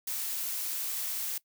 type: noise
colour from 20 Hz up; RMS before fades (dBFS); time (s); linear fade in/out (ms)
blue; -34; 0.07-1.38; 5
effects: noise-tail reverb RT60 0.1 s tail -20 dB re dry